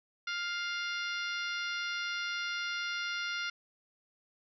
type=harmonic tone; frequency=701 Hz; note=F5; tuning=6 cents sharp; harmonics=2 / 3 / 4 / 5 / 6 / 7 / 8; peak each=-36 / -40 / -42 / -44 / -46 / -47 / -48 dBFS; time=0.27-3.5 s; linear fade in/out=5 ms; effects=none